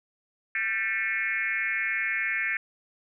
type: tone with frequency modulation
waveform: sine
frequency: 1975.5 Hz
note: B6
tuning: in tune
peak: -25 dBFS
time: 0.55-2.57 s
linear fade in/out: 2 ms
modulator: 204 Hz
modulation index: 1.9
effects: none